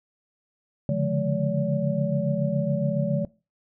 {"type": "tone cluster", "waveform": "sine", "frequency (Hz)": [140.2, 147.3, 174.8, 211.3, 572], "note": ["C#3", "D3", "F3", "G#3", "D5"], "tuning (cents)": [20, 6, 2, 30, -46], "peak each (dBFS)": -28, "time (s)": [0.89, 3.25], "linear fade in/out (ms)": 2, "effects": ["noise-tail reverb RT60 0.3 s tail -21 dB re dry"]}